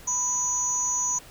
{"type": "tone cluster", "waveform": "sine", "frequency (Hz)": [987, 6000, 6680], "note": ["B5", "F#8", "G#8"], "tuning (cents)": [-1, 23, 9], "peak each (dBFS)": [-33, -27, -26], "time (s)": [0.07, 1.19], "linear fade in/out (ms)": 10, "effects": ["pink hiss -48 dBFS RMS until 1.3 s"]}